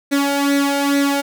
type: tone with flanger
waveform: sawtooth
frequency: 281.3 Hz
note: C#4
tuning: 26 cents sharp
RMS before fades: -17 dBFS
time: 0.11-1.22 s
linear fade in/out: 20 ms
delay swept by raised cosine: 0.49 to 1.38 ms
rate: 2.3 Hz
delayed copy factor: +0.7
effects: none